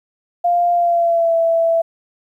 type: tone with pitch glide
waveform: sine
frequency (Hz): 698.5 to 663.5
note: F5 to E5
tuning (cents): 0 to +11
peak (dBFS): -12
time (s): 0.44-1.82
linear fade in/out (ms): 10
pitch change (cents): -89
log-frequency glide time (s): 0.73-1.35
effects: 9-bit